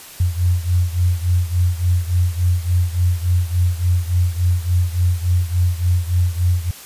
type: beating tone pair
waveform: sine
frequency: 87.31 / 90.81 Hz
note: F2 / F#2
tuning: 0 / -32 cents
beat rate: 3.5 Hz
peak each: -16 / -19 dBFS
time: 0.2-6.71 s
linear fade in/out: 5 ms
effects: white hiss -38 dBFS RMS until 6.85 s + resampled to 32000 Hz